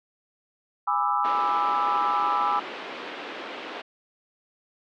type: chord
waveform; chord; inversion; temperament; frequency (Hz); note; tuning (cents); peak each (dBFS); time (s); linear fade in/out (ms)
sine; E dominant seventh; first; just; 824.1 / 988.9 / 1186.7 / 1318.5; G#5 / B5 / D6 / E6; -14 / +2 / +18 / 0; -27; 0.87-2.6; 10
type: band-pass noise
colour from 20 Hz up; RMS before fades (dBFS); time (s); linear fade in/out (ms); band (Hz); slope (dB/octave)
pink; -37; 1.24-3.82; 10; 290 to 3500; 24
effects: none